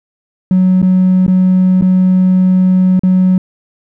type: tone with dropouts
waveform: triangle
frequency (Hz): 185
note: F#3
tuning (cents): 0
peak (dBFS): -3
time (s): 0.51-3.38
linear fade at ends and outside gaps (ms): 2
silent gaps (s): 0.818-0.827 / 1.265-1.279 / 1.812-1.822 / 2.994-3.034
effects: tanh soft clip ceiling -2 dBFS